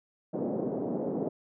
pink band-pass noise, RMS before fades -32 dBFS, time 0.33-1.29 s, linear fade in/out 10 ms, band 190 to 580 Hz, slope 24 dB/octave, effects none

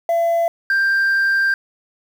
sine tone pair in turn, 675 / 1582.9 Hz, E5 / G6, +41 / +16 cents, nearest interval octave + minor third, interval 1475 cents, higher second, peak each -12 / -11 dBFS, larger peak second, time 0.09-0.48 / 0.7-1.54 s, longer second, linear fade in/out 2 ms, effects tanh soft clip ceiling -13 dBFS + 7-bit

